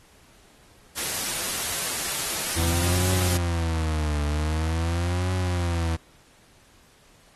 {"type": "noise", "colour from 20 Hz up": "white", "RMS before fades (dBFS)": -28, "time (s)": [0.96, 3.38], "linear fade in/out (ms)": 20}
{"type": "tone with vibrato", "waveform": "40% pulse", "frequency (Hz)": 82.41, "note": "E2", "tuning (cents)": 0, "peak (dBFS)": -22, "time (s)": [2.56, 5.97], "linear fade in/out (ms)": 20, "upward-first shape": "triangle", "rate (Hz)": 0.45, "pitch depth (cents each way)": 200}
{"effects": ["pink hiss -56 dBFS RMS until 7.35 s", "AAC 32 kbps"]}